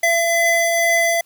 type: tone pair together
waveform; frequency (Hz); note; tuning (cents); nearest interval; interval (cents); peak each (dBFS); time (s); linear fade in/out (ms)
square; 674.4 / 2021; E5 / B6; +39 / +39; octave + perfect fifth; 1900; -18; 0.03-1.21; 5
effects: white hiss -57 dBFS RMS until 1.25 s